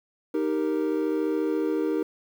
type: chord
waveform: triangle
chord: Eb major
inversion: none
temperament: equal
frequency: 311.1 / 392 / 466.2 Hz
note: Eb4 / G4 / Bb4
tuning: 0 / 0 / 0 cents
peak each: -24 / -27 / -27 dBFS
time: 0.34-2.03 s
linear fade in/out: 5 ms
effects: 9-bit